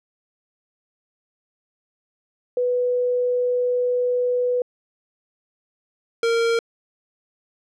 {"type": "tone pair in turn", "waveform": ["sine", "square"], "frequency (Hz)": [493.9, 462.2], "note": ["B4", "A#4"], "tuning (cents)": [0, -15], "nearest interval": "minor second", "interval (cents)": 115, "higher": "first", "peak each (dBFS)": -18, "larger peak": "neither", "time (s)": [[2.57, 4.62], [6.23, 6.59]], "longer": "first", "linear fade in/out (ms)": 2, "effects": ["low-pass 6000 Hz 12 dB/octave"]}